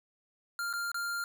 square tone with dropouts, 1396.9 Hz, F6, in tune, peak -33 dBFS, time 0.59-1.24 s, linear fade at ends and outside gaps 1 ms, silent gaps 0.729-0.736 / 0.917-0.944 s, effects none

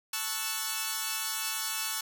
5% pulse chord, F# minor seventh, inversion first, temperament equal, 880 / 1108.7 / 1318.5 / 1480 Hz, A5 / C#6 / E6 / F#6, 0 / 0 / 0 / 0 cents, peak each -25 dBFS, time 0.13-2.01 s, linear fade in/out 5 ms, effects none

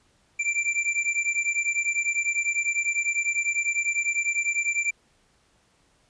square beating tone pair, 2349 / 2359 Hz, D7 / D7, 0 / +7 cents, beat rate 10 Hz, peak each -27 dBFS, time 0.39-4.91 s, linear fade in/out 10 ms, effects pink hiss -64 dBFS RMS until 6.09 s + resampled to 22050 Hz

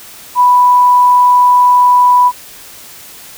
sine tone, 987.8 Hz, B5, in tune, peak -4 dBFS, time 0.35-2.32 s, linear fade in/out 50 ms, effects white hiss -34 dBFS RMS until 3.37 s

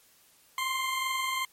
20% pulse tone pair together, 1048 / 1070.6 Hz, C6 / C6, +2 / +39 cents, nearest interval unison, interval 37 cents, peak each -24 / -32 dBFS, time 0.58-1.45 s, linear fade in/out 2 ms, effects white hiss -61 dBFS RMS until 1.52 s + MP3 64 kbps

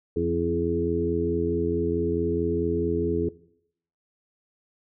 harmonic tone with a mistuned harmonic, 84.6 Hz, E2, 45 cents sharp, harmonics 1 / 2 / 3 / 4 / 5, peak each -31 / -32 / -31 / -28 / -25 dBFS, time 0.16-3.29 s, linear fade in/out 5 ms, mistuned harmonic 3, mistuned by +27 cents, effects noise-tail reverb RT60 0.7 s tail -19 dB re dry

